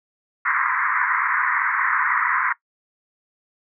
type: band-pass noise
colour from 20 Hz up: pink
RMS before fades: -21 dBFS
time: 0.45-2.53 s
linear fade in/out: 10 ms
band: 980 to 2100 Hz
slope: 96 dB/octave
effects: noise-tail reverb RT60 0.1 s tail -19 dB re dry